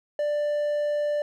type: tone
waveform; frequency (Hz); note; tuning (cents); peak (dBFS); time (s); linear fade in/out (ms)
triangle; 590; D5; +8; -21; 0.19-1.22; 2
effects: none